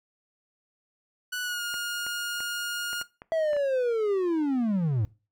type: tone with pitch glide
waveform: sawtooth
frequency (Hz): 1480 to 1424.6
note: F#6 to F6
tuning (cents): 0 to +34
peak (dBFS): -26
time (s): 1.32-3.03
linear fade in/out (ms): 10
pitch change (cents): -66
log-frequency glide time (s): 1.42-1.62
type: clicks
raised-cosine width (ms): 0.5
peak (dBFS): -27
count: 8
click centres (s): 1.741 / 2.066 / 2.405 / 2.931 / 3.014 / 3.219 / 3.532 / 3.566
type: linear sweep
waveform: triangle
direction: down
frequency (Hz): 659.3 to 98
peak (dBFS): -21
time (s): 3.32-5.05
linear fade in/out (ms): 0
effects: noise-tail reverb RT60 0.3 s tail -20 dB re dry